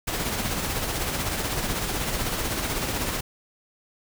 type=noise with tremolo; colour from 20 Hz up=pink; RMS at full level=-26 dBFS; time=0.07-3.21 s; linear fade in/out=10 ms; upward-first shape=sine; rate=16 Hz; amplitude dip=40%; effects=none